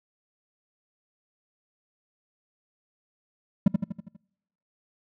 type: tone with echo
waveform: triangle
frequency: 195.7 Hz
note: G3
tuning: 3 cents flat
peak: -11 dBFS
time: 3.66-3.68 s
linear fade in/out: 5 ms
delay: 81 ms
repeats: 6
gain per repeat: -5 dB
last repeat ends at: 4.166 s
effects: noise-tail reverb RT60 0.9 s tail -26 dB re dry